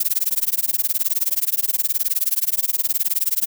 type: noise with tremolo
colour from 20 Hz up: violet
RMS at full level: -17 dBFS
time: 0-3.46 s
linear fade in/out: 5 ms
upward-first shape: sine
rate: 19 Hz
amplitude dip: 100%
effects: none